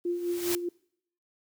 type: noise with exponential growth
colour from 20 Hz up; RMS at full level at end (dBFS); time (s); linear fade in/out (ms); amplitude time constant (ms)
white; -29; 0.04-0.55; 0; 110
type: tone with tremolo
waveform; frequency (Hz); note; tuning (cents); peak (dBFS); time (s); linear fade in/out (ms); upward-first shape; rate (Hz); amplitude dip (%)
sine; 349.2; F4; 0; -25; 0.05-0.69; 5; triangle; 4.9; 60
effects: noise-tail reverb RT60 0.7 s tail -25 dB re dry